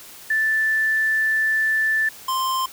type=tone pair in turn; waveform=sine / square; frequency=1760 / 1046.5 Hz; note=A6 / C6; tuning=0 / 0 cents; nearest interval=major sixth; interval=900 cents; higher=first; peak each=-17 / -21 dBFS; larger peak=first; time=0.3-2.09 / 2.28-2.66 s; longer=first; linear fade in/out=5 ms; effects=white hiss -42 dBFS RMS until 2.72 s